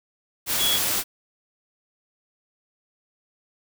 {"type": "tone in noise", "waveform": "sine", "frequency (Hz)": 3356, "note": "G#7", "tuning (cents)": 17, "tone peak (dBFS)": -21, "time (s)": [0.58, 0.8], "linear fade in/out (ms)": 50, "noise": "white", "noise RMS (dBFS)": -24, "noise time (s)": [0.46, 1.04], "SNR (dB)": 0, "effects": []}